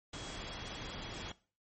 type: tone in noise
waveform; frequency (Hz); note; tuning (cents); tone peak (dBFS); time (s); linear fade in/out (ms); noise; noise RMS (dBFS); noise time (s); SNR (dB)
sine; 3322; G#7; 0; -51; 0.13-1.32; 5; pink; -44; 0.13-1.32; -10
effects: noise-tail reverb RT60 0.4 s tail -20 dB re dry + MP3 32 kbps